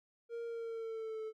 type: tone with pitch glide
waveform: triangle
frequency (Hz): 466.2 to 437.5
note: A#4 to A4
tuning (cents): 0 to -10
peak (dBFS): -37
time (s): 0.29-1.33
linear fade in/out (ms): 50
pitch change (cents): -110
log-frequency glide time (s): 0.45-1.22
effects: none